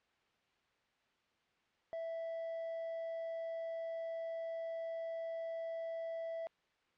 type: tone with quantisation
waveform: triangle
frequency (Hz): 659.3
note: E5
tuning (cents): 0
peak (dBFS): -37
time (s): 1.93-6.47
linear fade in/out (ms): 0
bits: 11
effects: white hiss -75 dBFS RMS until 6.97 s + low-pass 3000 Hz 12 dB/octave